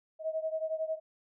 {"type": "beating tone pair", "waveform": "sine", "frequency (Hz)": [633, 644], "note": ["D#5", "E5"], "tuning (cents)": [30, -41], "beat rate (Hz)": 11, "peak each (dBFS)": [-33, -36], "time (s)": [0.19, 1], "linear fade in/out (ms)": 50, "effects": []}